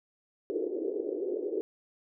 white band-pass noise, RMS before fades -33 dBFS, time 0.5-1.61 s, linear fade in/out 0 ms, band 340 to 450 Hz, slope 48 dB/octave, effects none

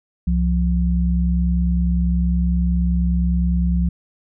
sine tone pair together, 65.41 / 175.23 Hz, C2 / F3, 0 / +6 cents, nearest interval octave + perfect fourth, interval 1706 cents, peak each -17 / -19 dBFS, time 0.27-3.89 s, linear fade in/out 5 ms, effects none

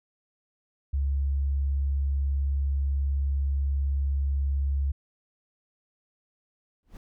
sine tone, 69.3 Hz, C#2, in tune, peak -23 dBFS, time 0.93-4.92 s, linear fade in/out 10 ms
brown noise with exponential growth, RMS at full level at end -37 dBFS, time 6.83-6.97 s, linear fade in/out 1 ms, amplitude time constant 29 ms
effects none

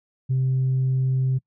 sine tone, 130.81 Hz, C3, in tune, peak -17 dBFS, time 0.29-1.39 s, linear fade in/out 20 ms, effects noise-tail reverb RT60 0.1 s tail -25 dB re dry + tanh soft clip ceiling -16 dBFS

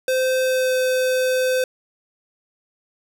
square tone with pitch glide, 517 to 512.5 Hz, C5 to C5, -21 to -36 cents, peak -18 dBFS, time 0.08-1.64 s, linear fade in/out 2 ms, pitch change -15 cents, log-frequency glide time 0.43-0.76 s, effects none

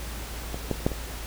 clicks, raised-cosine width 2 ms, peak -19 / -11 / -8 / -20 dBFS, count 4, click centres 0.544 / 0.713 / 0.865 / 0.917 s, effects added 56 Hz sine -35 dBFS peak until 1.26 s + pink hiss -39 dBFS RMS until 1.26 s

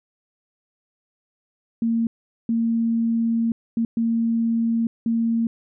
sine tone bursts at uneven times, 229.4 Hz, A#3, 28 cents flat, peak -18 dBFS, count 5, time 1.82-2.07 / 2.49-3.52 / 3.77-3.85 / 3.97-4.87 / 5.06-5.47 s, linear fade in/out 2 ms, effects none

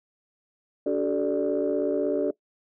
sine tone cluster, 288.1 / 377.6 / 433.9 / 588 Hz, D4 / F#4 / A4 / D5, -33 / +35 / -24 / +2 cents, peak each -27 dBFS, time 0.86-2.31 s, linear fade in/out 5 ms, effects noise-tail reverb RT60 0.1 s tail -20 dB re dry + tanh soft clip ceiling -15 dBFS

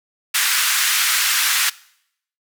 pink band-pass noise, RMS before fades -18 dBFS, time 0.34-1.7 s, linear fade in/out 10 ms, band 1400 to 16000 Hz, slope 24 dB/octave, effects noise-tail reverb RT60 0.7 s tail -21 dB re dry

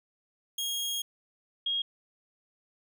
sawtooth / sine tone pair in turn, 3267 / 3267 Hz, G#7 / G#7, -29 / -29 cents, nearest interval unison, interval 0 cents, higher neither, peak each -27 dBFS, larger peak neither, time 0.58-1.02 / 1.66-1.82 s, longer first, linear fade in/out 5 ms, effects none

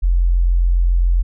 sine tone, 43.64 Hz, F1, 1 cent flat, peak -11 dBFS, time 0.02-1.23 s, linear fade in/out 20 ms, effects none

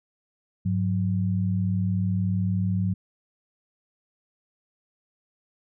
sine tone pair together, 101.7 / 181.67 Hz, G#2 / F#3, -36 / -31 cents, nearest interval minor seventh, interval 1005 cents, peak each -24 / -25 dBFS, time 0.65-2.94 s, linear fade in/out 10 ms, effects none

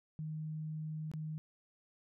sine tone with dropouts, 155.56 Hz, D#3, in tune, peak -38 dBFS, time 0.19-1.38 s, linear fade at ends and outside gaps 0 ms, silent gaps 1.115-1.137 s, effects none

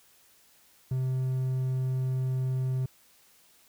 triangle tone with hard clipping, 129.8 Hz, C3, 13 cents flat, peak -27 dBFS, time 0.91-2.86 s, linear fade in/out 5 ms, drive 6 dB, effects white hiss -61 dBFS RMS until 3.68 s

